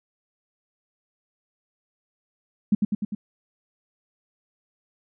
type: tone with echo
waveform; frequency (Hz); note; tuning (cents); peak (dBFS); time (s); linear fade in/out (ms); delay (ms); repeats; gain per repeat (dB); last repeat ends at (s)
sine; 207.7; G#3; 0; -14; 2.72-2.75; 5; 100; 4; -3; 3.15
effects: none